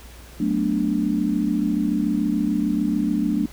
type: chord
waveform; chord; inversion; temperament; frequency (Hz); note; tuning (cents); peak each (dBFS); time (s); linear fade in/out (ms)
sine; B minor seventh; second; equal with one note detuned; 185.75 / 220 / 246.9 / 293.7; F#3 / A3 / B3 / D4; +7 / 0 / 0 / 0; -26 / -23 / -27 / -23; 0.4-3.46; 5
effects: added 60 Hz sine -42 dBFS peak until 3.52 s + pink hiss -46 dBFS RMS until 3.52 s